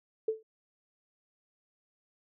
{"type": "tone with exponential decay", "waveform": "sine", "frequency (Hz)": 440, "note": "A4", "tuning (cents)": 0, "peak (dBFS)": -23, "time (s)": [0.28, 0.43], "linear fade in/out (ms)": 5, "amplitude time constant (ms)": 32, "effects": []}